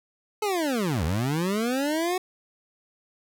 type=linear two-way sweep; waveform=25% pulse; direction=down then up; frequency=435.7 to 73.42 to 374.2 Hz; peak=-20 dBFS; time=0.42-2.18 s; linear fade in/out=5 ms; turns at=1.04 s; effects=none